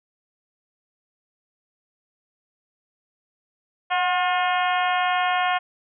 harmonic tone with a mistuned harmonic, 357.6 Hz, F4, 41 cents sharp, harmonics 2 / 3 / 4 / 5 / 6 / 7 / 8 / 9, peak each -22 / -26 / -28 / -30 / -32 / -33 / -34 / -35 dBFS, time 3.9-5.59 s, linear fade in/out 20 ms, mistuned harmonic 2, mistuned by +34 cents, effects none

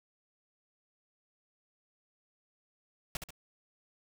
pink noise with echo, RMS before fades -36 dBFS, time 3.15-3.17 s, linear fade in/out 2 ms, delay 68 ms, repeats 2, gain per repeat -6 dB, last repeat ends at 3.306 s, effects none

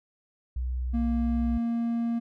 sine tone with vibrato, 62 Hz, B1, 7 cents sharp, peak -27 dBFS, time 0.56-1.58 s, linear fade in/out 5 ms, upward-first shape sine, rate 1.5 Hz, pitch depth 15 cents each way
triangle tone, 233.1 Hz, A#3, in tune, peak -23 dBFS, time 0.93-2.2 s, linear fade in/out 20 ms
effects none

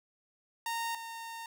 sawtooth tone pair in turn, 923 / 916.6 Hz, A#5 / A#5, -17 / -29 cents, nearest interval unison, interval 12 cents, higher first, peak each -29 / -37 dBFS, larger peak first, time 0.66-0.95 / 0.95-1.46 s, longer second, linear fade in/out 2 ms, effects none

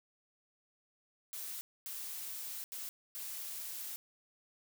blue noise bursts at uneven times, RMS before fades -43 dBFS, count 4, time 1.33-1.61 / 1.86-2.64 / 2.72-2.89 / 3.15-3.96 s, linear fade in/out 0 ms, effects none

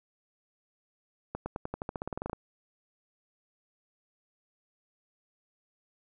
accelerating click train, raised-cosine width 1 ms, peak -20 dBFS, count 16, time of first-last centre 1.35-2.331 s, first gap 110 ms, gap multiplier 0.92, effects none

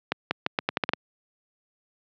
accelerating click train, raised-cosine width 0.3 ms, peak -6 dBFS, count 9, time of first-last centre 0.12-0.935 s, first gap 190 ms, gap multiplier 0.81, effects high-pass 150 Hz 12 dB/octave + low-pass 4000 Hz 12 dB/octave

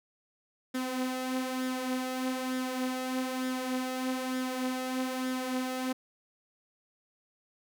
sawtooth tone with flanger, 256.9 Hz, C4, 32 cents flat, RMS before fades -33 dBFS, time 0.74-5.93 s, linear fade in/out 10 ms, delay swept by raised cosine 0.56 to 5.46 ms, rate 1.1 Hz, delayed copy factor +0.5, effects none

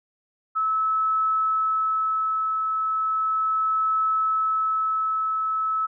sine tone with tremolo, 1300 Hz, E6, 24 cents flat, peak -19 dBFS, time 0.55-5.87 s, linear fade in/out 20 ms, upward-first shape triangle, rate 0.36 Hz, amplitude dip 30%, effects none

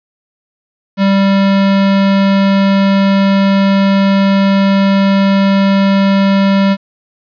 square tone, 196 Hz, G3, in tune, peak -8 dBFS, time 0.97-6.77 s, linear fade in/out 50 ms, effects resampled to 11025 Hz + 7-bit

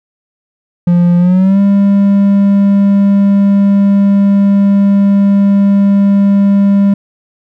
triangle tone with pitch glide, 174.61 to 199.42 Hz, F3 to G3, 0 to +30 cents, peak -3 dBFS, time 0.87-6.94 s, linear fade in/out 5 ms, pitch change +230 cents, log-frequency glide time 1.18-1.6 s, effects none

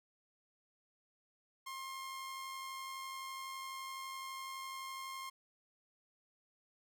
sawtooth tone with amplitude modulation, 1065 Hz, C6, 30 cents sharp, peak -38 dBFS, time 1.66-5.3 s, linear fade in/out 10 ms, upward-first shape sine, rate 91.9 Hz, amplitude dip 30%, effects none

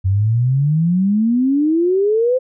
sine exponential sweep, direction up, 92.1 to 523 Hz, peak -12 dBFS, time 0.04-2.39 s, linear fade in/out 20 ms, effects none

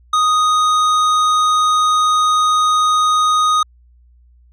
sine tone with hard clipping, 1244.5 Hz, D#6, in tune, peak -13 dBFS, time 0.13-3.63 s, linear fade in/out 5 ms, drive 11 dB, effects added 60 Hz sine -46 dBFS peak until 4.52 s

